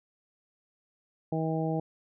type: harmonic tone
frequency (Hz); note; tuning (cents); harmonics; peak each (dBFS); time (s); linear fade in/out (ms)
160; D#3; +49; 1 / 2 / 3 / 4 / 5; -30 / -33 / -35 / -36 / -37; 1.32-1.8; 5
effects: none